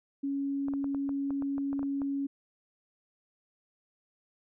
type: tone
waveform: sine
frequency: 278 Hz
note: C#4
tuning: 5 cents sharp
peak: -29 dBFS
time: 0.23-2.27 s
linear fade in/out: 10 ms
type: clicks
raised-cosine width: 1 ms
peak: -29 dBFS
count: 12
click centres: 0.684 / 0.737 / 0.843 / 0.947 / 1.092 / 1.306 / 1.423 / 1.581 / 1.73 / 1.793 / 1.83 / 2.018 s
effects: none